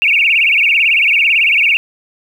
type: tone with vibrato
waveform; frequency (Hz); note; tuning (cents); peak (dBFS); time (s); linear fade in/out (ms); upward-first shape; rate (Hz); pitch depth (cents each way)
sine; 2489; D#7; 0; -8; 0.02-1.77; 0; sine; 18; 210
effects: 7-bit